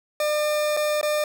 40% pulse tone with dropouts, 601 Hz, D5, 40 cents sharp, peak -20 dBFS, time 0.2-1.24 s, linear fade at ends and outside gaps 2 ms, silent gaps 0.767-0.771 / 1.013-1.029 s, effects none

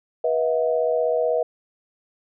sine tone cluster, 485.4 / 642 / 718 Hz, B4 / E5 / F5, -30 / -46 / +48 cents, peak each -21 / -22 / -30 dBFS, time 0.24-1.43 s, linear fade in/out 5 ms, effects none

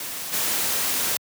white noise with level steps, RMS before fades -32 / -24 dBFS, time 0-1.17 s, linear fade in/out 2 ms, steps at 0.32 s, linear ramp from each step 20 ms, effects high-pass 100 Hz 12 dB/octave

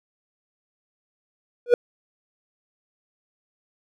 triangle tone with exponential growth, 483.3 Hz, B4, 38 cents flat, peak -5 dBFS, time 1.66-1.74 s, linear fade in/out 2 ms, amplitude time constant 17 ms, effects none

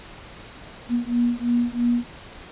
sine beating tone pair, 238.4 / 241.4 Hz, A#3 / B3, +39 / -39 cents, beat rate 3 Hz, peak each -22 dBFS, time 0.89-2.05 s, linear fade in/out 50 ms, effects pink hiss -42 dBFS RMS until 2.51 s + resampled to 8000 Hz

